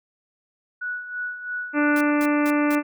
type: tone with tremolo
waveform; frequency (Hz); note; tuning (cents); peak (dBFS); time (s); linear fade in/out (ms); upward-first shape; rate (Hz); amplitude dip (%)
sine; 1472; F#6; -9; -25; 0.81-2.11; 10; sine; 3; 65
type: harmonic tone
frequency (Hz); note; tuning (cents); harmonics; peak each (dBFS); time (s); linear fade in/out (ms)
294.6; D4; +6; 1 / 2 / 3 / 4 / 5 / 6 / 7 / 8 / 9; -19 / -27 / -32 / -30 / -31 / -35 / -34 / -35 / -38; 1.73-2.83; 50
type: noise bursts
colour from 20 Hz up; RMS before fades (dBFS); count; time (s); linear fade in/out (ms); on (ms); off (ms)
white; -37; 4; 1.96-2.752; 2; 48; 200
effects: none